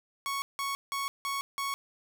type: tone bursts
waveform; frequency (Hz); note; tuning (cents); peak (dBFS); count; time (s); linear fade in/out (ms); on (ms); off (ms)
sawtooth; 1108.7; C#6; 0; -27; 5; 0.26-1.74; 0; 160; 170
effects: none